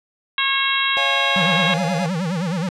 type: harmonic tone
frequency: 545 Hz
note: C#5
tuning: 29 cents flat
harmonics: 2 / 3 / 4 / 5 / 6 / 7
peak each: -24 / -24 / -24 / -24 / -24 / -24 dBFS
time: 0.38-1.74 s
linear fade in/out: 2 ms
type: chord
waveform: square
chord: Db major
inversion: none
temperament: just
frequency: 554.4 / 693 / 831.5 Hz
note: Db5 / F5 / Ab5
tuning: 0 / -14 / +2 cents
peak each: -28 / -28 / -29 dBFS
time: 0.97-2.06 s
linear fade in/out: 0 ms
type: tone with vibrato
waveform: square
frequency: 174.61 Hz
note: F3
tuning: in tune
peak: -21 dBFS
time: 1.36-2.69 s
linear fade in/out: 2 ms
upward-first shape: sine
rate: 9.5 Hz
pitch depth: 190 cents each way
effects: low-pass 7000 Hz 12 dB/octave